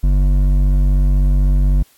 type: tone with hard clipping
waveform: sine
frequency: 48 Hz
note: G1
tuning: 36 cents flat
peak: -12 dBFS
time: 0.03-1.83 s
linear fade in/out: 10 ms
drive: 9 dB
effects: white hiss -53 dBFS RMS until 1.97 s + AAC 64 kbps